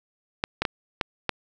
clicks, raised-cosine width 0.3 ms, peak -7 dBFS, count 5, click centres 0.439 / 0.62 / 0.652 / 1.012 / 1.293 s, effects none

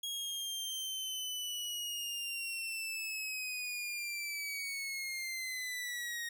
sawtooth linear sweep, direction down, 3300 to 1864.7 Hz, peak -34 dBFS, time 0.03-6.29 s, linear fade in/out 5 ms, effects none

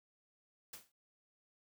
white noise with exponential decay, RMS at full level -45 dBFS, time 0.73-0.92 s, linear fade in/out 5 ms, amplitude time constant 40 ms, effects none

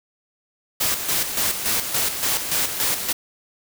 white noise with tremolo, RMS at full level -21 dBFS, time 0.8-3.13 s, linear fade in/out 10 ms, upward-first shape square, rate 3.5 Hz, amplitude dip 55%, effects none

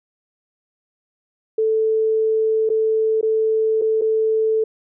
sine tone with dropouts, 440 Hz, A4, in tune, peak -15 dBFS, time 1.58-4.64 s, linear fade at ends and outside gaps 5 ms, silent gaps 2.692-2.7 / 3.212-3.228 / 3.815-3.819 / 4.013-4.018 s, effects none

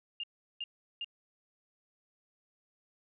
sine tone bursts, 2816 Hz, F7, 14 cents sharp, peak -35 dBFS, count 3, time 0.2-1.045 s, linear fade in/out 2 ms, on 35 ms, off 370 ms, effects none

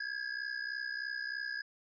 square ring-modulated tone, 1661.2 Hz, G#6, in tune, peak -34 dBFS, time 0-1.62 s, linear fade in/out 5 ms, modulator 31.6 Hz, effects resampled to 16000 Hz

